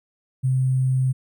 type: tone with sample-and-hold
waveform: sine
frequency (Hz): 130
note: C3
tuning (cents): -11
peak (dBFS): -17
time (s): 0.43-1.13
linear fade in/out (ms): 20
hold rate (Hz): 8820
effects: none